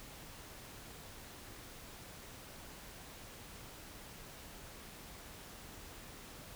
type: silence
effects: pink hiss -52 dBFS RMS until 6.55 s